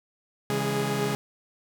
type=tone cluster; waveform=sawtooth; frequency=137.2 / 163.6 / 203.5 / 415.4 Hz; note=C#3 / E3 / G#3 / G#4; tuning=-17 / -13 / -35 / 0 cents; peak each=-26 / -31 / -27 / -25 dBFS; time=0.5-1.15 s; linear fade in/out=0 ms; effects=none